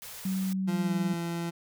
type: band-stop noise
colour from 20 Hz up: white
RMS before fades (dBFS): -43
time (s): 0.02-0.53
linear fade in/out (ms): 0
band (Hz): 210 to 410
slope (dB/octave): 96
type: tone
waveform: sine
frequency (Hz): 190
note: F#3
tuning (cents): +46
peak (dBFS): -27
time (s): 0.25-1.14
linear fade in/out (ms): 5
type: tone with pitch glide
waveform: 30% pulse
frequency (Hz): 172.9 to 169.83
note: F3 to F3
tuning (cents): -17 to -48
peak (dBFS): -28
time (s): 0.67-1.51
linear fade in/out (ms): 20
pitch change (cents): -31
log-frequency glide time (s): 0.82-0.92
effects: none